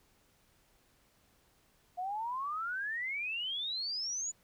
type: exponential sweep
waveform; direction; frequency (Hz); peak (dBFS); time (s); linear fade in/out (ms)
sine; up; 704 to 7040; -34; 1.97-4.32; 20
effects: pink hiss -69 dBFS RMS until 4.43 s